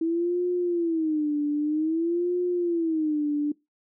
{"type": "tone with vibrato", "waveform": "sine", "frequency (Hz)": 323.6, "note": "E4", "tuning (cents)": -32, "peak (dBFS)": -22, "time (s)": [0.01, 3.52], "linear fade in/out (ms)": 5, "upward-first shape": "sine", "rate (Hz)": 0.52, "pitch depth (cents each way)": 170, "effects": ["noise-tail reverb RT60 0.2 s tail -22 dB re dry"]}